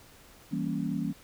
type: chord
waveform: sine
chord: E diminished seventh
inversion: none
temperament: equal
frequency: 164.81 / 196 / 233.1 / 277.2 Hz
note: E3 / G3 / Bb3 / Db4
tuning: 0 / 0 / 0 / 0 cents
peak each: -34 dBFS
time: 0.51-1.13 s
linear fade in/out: 20 ms
effects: pink hiss -55 dBFS RMS until 1.23 s